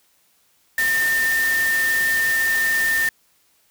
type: tone in noise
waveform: sine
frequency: 1807 Hz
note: A6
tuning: 46 cents sharp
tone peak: -17 dBFS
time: 0.78-3.09 s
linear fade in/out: 2 ms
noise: white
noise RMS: -28 dBFS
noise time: 0.78-3.09 s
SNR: +8 dB
effects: white hiss -61 dBFS RMS until 3.7 s